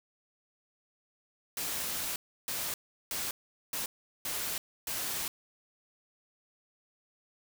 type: noise bursts at uneven times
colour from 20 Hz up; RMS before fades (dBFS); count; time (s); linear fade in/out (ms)
white; -35; 6; 1.57-2.16 / 2.48-2.74 / 3.11-3.31 / 3.73-3.86 / 4.25-4.58 / 4.87-5.28; 2
effects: none